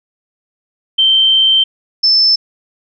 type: tone pair in turn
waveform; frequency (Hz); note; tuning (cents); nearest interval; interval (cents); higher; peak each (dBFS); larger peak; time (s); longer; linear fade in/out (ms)
sine; 3121 / 5278; G7 / E8; -8 / +1; major sixth; 909; second; -7; neither; 0.98-1.64 / 2.03-2.36; first; 10
effects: none